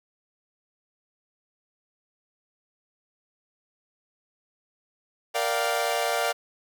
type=chord; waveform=sawtooth; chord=G minor seventh; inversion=first; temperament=equal with one note detuned; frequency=466.2 / 587.3 / 698.5 / 774.1 Hz; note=Bb4 / D5 / F5 / G5; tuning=0 / 0 / 0 / -22 cents; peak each=-27 / -25 / -24 / -28 dBFS; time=5.34-6.33 s; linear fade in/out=20 ms; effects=none